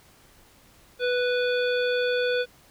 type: harmonic tone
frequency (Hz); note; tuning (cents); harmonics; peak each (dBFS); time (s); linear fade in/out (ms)
493.9; B4; 0; 1 / 3 / 5 / 7 / 9; -23 / -29 / -35 / -34 / -41; 0.99-2.46; 50
effects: pink hiss -56 dBFS RMS until 2.7 s